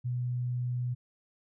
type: tone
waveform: sine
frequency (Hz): 123.47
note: B2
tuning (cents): 0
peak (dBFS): -29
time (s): 0.04-0.95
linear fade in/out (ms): 20
effects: none